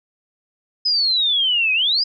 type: exponential two-way sweep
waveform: sine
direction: down then up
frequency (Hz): 5090 to 2489 to 5090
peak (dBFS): -15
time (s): 0.85-2.04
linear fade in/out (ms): 10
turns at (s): 1.73
effects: none